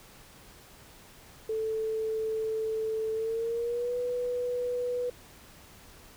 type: tone with pitch glide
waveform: sine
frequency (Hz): 440.3 to 491.4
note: A4 to B4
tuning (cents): +1 to -9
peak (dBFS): -28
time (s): 1.49-5.1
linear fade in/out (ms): 5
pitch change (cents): +190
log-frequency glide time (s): 3.13-3.96
effects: pink hiss -53 dBFS RMS until 6.16 s